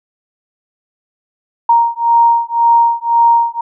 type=beating tone pair; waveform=sine; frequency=932.3 / 934.2 Hz; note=A#5 / A#5; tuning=0 / +3 cents; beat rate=1.9 Hz; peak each=-11 dBFS; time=1.69-3.61 s; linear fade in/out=5 ms; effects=none